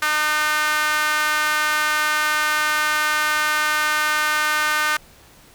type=tone with high-pass filter; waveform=sawtooth; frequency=303.8 Hz; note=D#4; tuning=41 cents flat; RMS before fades=-20 dBFS; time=0.02-4.97 s; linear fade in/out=5 ms; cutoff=1400 Hz; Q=2.7; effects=pink hiss -49 dBFS RMS until 5.54 s